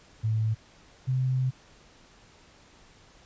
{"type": "tone pair in turn", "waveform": "sine", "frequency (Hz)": [110, 129.46], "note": ["A2", "C3"], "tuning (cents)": [0, -18], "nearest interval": "minor third", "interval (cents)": 282, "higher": "second", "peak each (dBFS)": -23, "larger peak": "neither", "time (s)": [[0.23, 0.55], [1.07, 1.51]], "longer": "second", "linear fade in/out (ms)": 20, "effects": ["pink hiss -56 dBFS RMS until 3.25 s", "resampled to 16000 Hz"]}